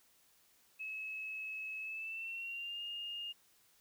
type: tone with pitch glide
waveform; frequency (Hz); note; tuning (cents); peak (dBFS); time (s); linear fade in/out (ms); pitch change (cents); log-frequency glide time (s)
sine; 2582 to 2832; E7 to F7; -37 to +23; -40; 0.79-3.33; 20; +160; 1.8-2.82
effects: white hiss -69 dBFS RMS until 3.8 s

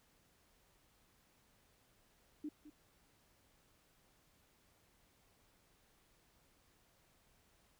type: tone with echo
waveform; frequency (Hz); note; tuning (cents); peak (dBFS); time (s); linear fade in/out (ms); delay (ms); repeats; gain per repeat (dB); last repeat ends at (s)
sine; 300.3; D4; +39; -40; 2.44-2.49; 5; 210; 1; -13; 2.7
effects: pink hiss -72 dBFS RMS until 7.79 s

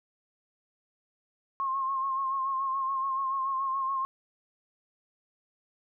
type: tone with vibrato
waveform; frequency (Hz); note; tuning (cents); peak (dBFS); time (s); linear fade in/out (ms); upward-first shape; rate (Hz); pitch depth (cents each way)
sine; 1073; C6; +43; -27; 1.6-4.05; 0; sine; 7; 40
effects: none

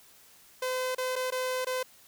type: tone with dropouts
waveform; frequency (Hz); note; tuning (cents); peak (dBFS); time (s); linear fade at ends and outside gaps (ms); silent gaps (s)
sawtooth; 511; C5; -41; -25; 0.62-1.83; 5; 0.949-0.981 / 1.157-1.161 / 1.305-1.321 / 1.648-1.668
effects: white hiss -57 dBFS RMS until 2.07 s

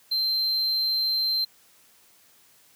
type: tone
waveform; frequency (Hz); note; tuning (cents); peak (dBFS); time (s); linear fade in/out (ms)
triangle; 4127; C8; -25; -21; 0.11-1.45; 10
effects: white hiss -58 dBFS RMS until 2.75 s + high-pass 80 Hz 12 dB/octave

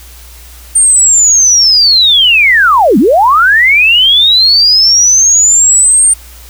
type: linear two-way sweep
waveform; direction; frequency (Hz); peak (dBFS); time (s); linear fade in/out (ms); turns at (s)
sine; down then up; 8870 to 185 to 8870; -3; 0.75-6.14; 10; 2.98
effects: added 60 Hz sine -32 dBFS peak until 6.49 s + white hiss -36 dBFS RMS until 6.49 s

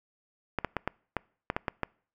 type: clicks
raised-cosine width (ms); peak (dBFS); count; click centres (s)
0.5; -13; 9; 0.587 / 0.647 / 0.767 / 0.876 / 1.167 / 1.501 / 1.565 / 1.682 / 1.833
effects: noise-tail reverb RT60 0.5 s tail -26 dB re dry

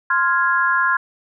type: chord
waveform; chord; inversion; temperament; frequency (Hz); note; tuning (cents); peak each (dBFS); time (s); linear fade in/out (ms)
sine; F minor; second; equal; 1046.5 / 1396.9 / 1661.2; C6 / F6 / Ab6; 0 / 0 / 0; -19; 0.1-0.97; 5
effects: none

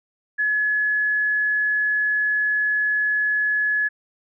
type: tone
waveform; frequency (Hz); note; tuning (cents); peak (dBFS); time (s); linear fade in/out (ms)
sine; 1700; G#6; +40; -18; 0.38-3.89; 20
effects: none

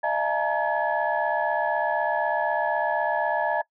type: tone cluster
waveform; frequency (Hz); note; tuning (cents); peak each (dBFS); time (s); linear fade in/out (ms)
sine; 610 / 678 / 856 / 932 / 1699; D#5 / E5 / A5 / A#5 / G#6; -34 / +49 / -48 / -1 / +39; -28; 0.03-3.62; 10
effects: noise-tail reverb RT60 0.1 s tail -23 dB re dry + tanh soft clip ceiling -12 dBFS

